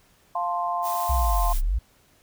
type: chord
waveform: sine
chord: F major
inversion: none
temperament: equal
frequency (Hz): 698.5 / 880 / 1046.5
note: F5 / A5 / C6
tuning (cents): 0 / 0 / 0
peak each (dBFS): -27 / -31 / -27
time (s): 0.35-1.53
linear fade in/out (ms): 5
type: noise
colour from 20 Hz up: blue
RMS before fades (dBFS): -35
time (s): 0.82-1.62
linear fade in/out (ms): 50
type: linear two-way sweep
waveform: sine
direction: down then up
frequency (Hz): 68.7 to 30.87 to 59.9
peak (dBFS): -20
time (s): 1.09-1.79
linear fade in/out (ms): 10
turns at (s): 1.61
effects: pink hiss -60 dBFS RMS until 2.22 s